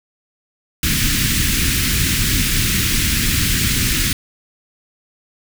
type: band-stop noise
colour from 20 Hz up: pink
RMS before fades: -17 dBFS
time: 0.83-4.13 s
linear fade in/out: 2 ms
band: 280 to 1700 Hz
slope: 24 dB/octave
effects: none